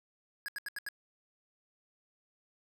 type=tone bursts; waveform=square; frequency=1661.2 Hz; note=G#6; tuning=in tune; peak=-37 dBFS; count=5; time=0.46-0.887 s; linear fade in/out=0 ms; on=23 ms; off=78 ms; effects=none